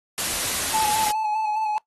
white noise, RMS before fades -25 dBFS, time 0.18-1.11 s, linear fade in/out 0 ms
triangle tone with vibrato, 860 Hz, A5, 40 cents flat, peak -20 dBFS, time 0.74-1.78 s, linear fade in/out 0 ms, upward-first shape square, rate 4.9 Hz, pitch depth 28 cents each way
effects noise-tail reverb RT60 0.1 s tail -20 dB re dry + AAC 32 kbps

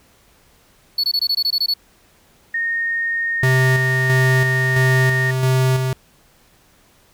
triangle tone bursts, 4416 Hz, C#8, 7 cents flat, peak -14 dBFS, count 10, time 0.98-1.739 s, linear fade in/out 5 ms, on 57 ms, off 21 ms
sine tone, 1846 Hz, A#6, 17 cents flat, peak -18 dBFS, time 2.54-5.31 s, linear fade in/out 5 ms
square tone with tremolo, 130.1 Hz, C3, 9 cents flat, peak -14 dBFS, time 3.43-5.93 s, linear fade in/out 2 ms, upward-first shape square, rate 1.5 Hz, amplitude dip 40%
effects pink hiss -54 dBFS RMS until 7.13 s

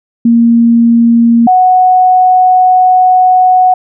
sine tone pair in turn, 233.1 / 738.2 Hz, A#3 / F#5, 0 / -4 cents, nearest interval octave + minor sixth, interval 1996 cents, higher second, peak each -3 dBFS, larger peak neither, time 0.25-1.47 / 1.47-3.74 s, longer second, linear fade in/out 5 ms, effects none

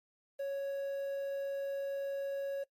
triangle tone with quantisation, 554.4 Hz, C#5, in tune, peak -32 dBFS, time 0.39-2.64 s, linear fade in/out 10 ms, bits 10, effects noise-tail reverb RT60 0.1 s tail -22 dB re dry + MP3 64 kbps

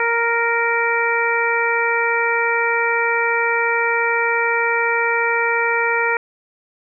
harmonic tone, 465.8 Hz, A#4, 1 cent flat, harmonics 1 / 2 / 3 / 4 / 5, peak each -22 / -22 / -22 / -22 / -22 dBFS, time 0-6.17 s, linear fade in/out 2 ms, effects none

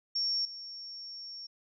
sine tone with level steps, 5490 Hz, F8, 31 cents flat, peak -28 / -41 dBFS, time 0.15-1.47 s, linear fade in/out 10 ms, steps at 0.45 s, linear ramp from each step 2 ms, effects none

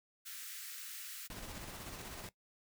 white high-pass noise, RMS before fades -47 dBFS, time 0.25-1.28 s, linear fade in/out 20 ms, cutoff 1300 Hz, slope 48 dB/octave
pink noise with tremolo, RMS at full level -46 dBFS, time 1.3-2.29 s, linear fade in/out 2 ms, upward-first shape square, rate 16 Hz, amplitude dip 30%
effects noise-tail reverb RT60 0.1 s tail -17 dB re dry

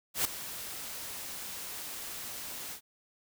white noise with ADSR envelope, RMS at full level -27 dBFS, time 0.14-2.81 s, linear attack 110 ms, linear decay 4 ms, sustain -14 dB, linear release 85 ms, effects none

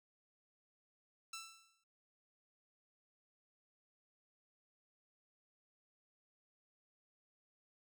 10% pulse tone with exponential decay, 1332 Hz, E6, 18 cents sharp, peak -35 dBFS, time 1.33-1.84 s, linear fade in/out 5 ms, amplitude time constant 110 ms, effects none

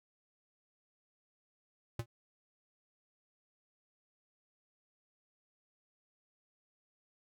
square tone with exponential decay, 116.54 Hz, A#2, in tune, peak -32 dBFS, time 1.99-2.06 s, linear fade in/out 5 ms, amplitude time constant 15 ms, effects none

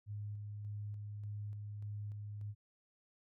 sine tone with tremolo, 103.83 Hz, G#2, in tune, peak -40 dBFS, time 0.06-2.55 s, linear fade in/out 50 ms, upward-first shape square, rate 1.7 Hz, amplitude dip 25%, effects none

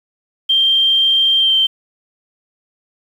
sine tone with pitch glide, 3167 to 3127 Hz, G7 to G7, +17 to -5 cents, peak -10 dBFS, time 0.49-1.67 s, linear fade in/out 10 ms, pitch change -22 cents, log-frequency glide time 1.39-1.54 s, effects 7-bit

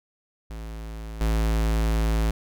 square tone with level steps, 54.8 Hz, A1, 6 cents flat, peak -34 / -21 dBFS, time 0.5-2.31 s, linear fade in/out 5 ms, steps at 1.21 s, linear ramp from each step 2 ms, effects none

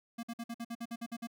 square tone bursts, 233.1 Hz, A#3, in tune, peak -38 dBFS, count 11, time 0.18-1.272 s, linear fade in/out 10 ms, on 52 ms, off 52 ms, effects none

